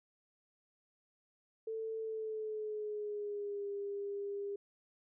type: tone with pitch glide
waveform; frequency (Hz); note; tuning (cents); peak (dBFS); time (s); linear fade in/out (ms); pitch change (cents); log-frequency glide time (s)
sine; 444.3 to 402.7; A4 to G4; +17 to +47; -37; 1.67-4.56; 5; -170; 1.99-3.68
effects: none